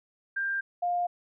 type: tone pair in turn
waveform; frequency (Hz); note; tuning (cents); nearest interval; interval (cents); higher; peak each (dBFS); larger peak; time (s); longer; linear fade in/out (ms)
sine; 1590 / 705.6; G6 / F5; +24 / +18; octave + major second; 1406; first; -27 / -25; second; 0.36-0.61 / 0.82-1.07; neither; 10
effects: none